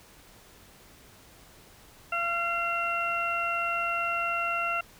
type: harmonic tone with a mistuned harmonic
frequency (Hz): 684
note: F5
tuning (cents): -36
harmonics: 1 / 2 / 3 / 4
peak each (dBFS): -34 / -29 / -39 / -31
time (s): 2.12-4.81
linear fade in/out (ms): 5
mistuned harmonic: 3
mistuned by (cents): +28
effects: pink hiss -54 dBFS RMS until 4.99 s